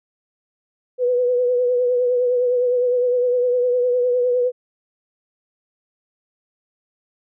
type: tone with vibrato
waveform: sine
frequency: 494.4 Hz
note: B4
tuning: 2 cents sharp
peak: -15 dBFS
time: 0.98-4.52 s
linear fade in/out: 50 ms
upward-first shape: triangle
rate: 9.8 Hz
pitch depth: 43 cents each way
effects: none